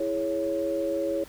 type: chord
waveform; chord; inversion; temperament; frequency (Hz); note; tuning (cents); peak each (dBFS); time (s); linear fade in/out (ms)
sine; C# minor; first; equal; 329.6 / 415.3 / 554.4; E4 / G#4 / C#5; 0 / 0 / 0; -30 / -33 / -27; 0-1.24; 5
effects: pink hiss -49 dBFS RMS until 1.28 s